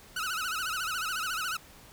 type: tone with vibrato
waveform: sawtooth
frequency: 1380 Hz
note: F6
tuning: 21 cents flat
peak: -27 dBFS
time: 0.16-1.57 s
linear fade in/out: 5 ms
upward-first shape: sine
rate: 14 Hz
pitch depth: 160 cents each way
effects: pink hiss -53 dBFS RMS until 1.92 s